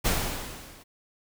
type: noise with level ramp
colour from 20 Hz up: pink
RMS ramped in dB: -23 to -51 dBFS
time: 0.04-0.84 s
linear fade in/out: 20 ms
effects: none